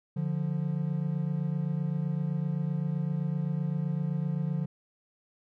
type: tone pair together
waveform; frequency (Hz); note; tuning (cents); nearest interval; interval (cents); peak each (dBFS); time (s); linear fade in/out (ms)
triangle; 146.83 / 174.61; D3 / F3; 0 / 0; minor third; 300; -28 / -29; 0.16-4.66; 10
effects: none